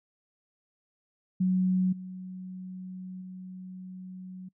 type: tone with level steps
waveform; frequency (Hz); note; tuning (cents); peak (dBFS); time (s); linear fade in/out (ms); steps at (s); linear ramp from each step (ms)
sine; 185; F#3; 0; -22 / -37 / -39; 1.4-4.49; 10; 1.92 / 3.21; 10
effects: noise-tail reverb RT60 0.1 s tail -25 dB re dry